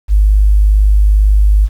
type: tone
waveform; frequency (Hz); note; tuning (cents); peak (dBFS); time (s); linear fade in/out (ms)
sine; 51.1; G#1; -27; -5; 0.08-1.69; 50
effects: 7-bit